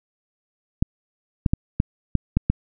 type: clicks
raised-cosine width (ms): 5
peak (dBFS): -5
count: 7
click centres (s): 0.825 / 1.462 / 1.535 / 1.801 / 2.153 / 2.37 / 2.5
effects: none